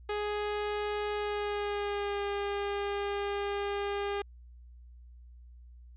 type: tone with pitch glide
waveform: sawtooth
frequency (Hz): 416.2 to 404.1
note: G#4 to G#4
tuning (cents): +4 to -47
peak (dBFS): -27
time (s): 0.09-4.22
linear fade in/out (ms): 5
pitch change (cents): -51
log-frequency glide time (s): 1.14-2.23
effects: added 60 Hz sine -49 dBFS peak until 5.96 s + resampled to 8000 Hz